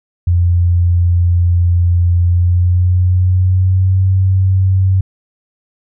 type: tone with pitch glide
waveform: sine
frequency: 87.31 to 94.66 Hz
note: F2 to F#2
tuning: 0 to +40 cents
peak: -8 dBFS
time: 0.27-5.01 s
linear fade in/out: 5 ms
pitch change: +140 cents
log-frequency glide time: 2.21-4.04 s
effects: none